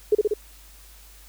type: tone with echo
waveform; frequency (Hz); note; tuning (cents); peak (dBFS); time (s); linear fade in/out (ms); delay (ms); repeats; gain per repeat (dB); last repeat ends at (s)
sine; 421.8; G#4; +27; -13; 0.12-0.15; 5; 63; 3; -2; 0.339
effects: added 50 Hz sine -48 dBFS peak until 1.28 s + white hiss -51 dBFS RMS until 1.28 s